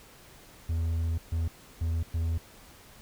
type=tone bursts at uneven times; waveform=triangle; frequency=82.41 Hz; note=E2; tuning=in tune; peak=-24 dBFS; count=4; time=0.69-1.18 / 1.32-1.48 / 1.81-2.03 / 2.14-2.38 s; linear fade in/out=5 ms; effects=pink hiss -53 dBFS RMS until 3.01 s